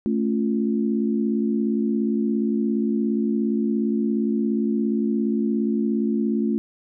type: chord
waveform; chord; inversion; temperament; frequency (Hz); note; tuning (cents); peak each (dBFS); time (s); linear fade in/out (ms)
sine; A augmented; none; equal; 220 / 277.2 / 349.2; A3 / C#4 / E#4; 0 / 0 / 0; -21 / -26 / -27; 0.06-6.58; 0
effects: none